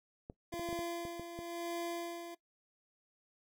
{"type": "clicks", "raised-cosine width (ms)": 2, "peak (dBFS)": -31, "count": 9, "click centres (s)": [0.299, 0.539, 0.595, 0.689, 0.728, 0.791, 1.052, 1.196, 1.39]}
{"type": "tone with tremolo", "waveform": "25% pulse", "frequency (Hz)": 341.7, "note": "F4", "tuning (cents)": -38, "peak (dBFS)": -33, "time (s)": [0.52, 2.35], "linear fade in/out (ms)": 10, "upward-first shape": "sine", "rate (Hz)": 0.97, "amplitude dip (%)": 60}
{"effects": ["noise-tail reverb RT60 0.1 s tail -19 dB re dry"]}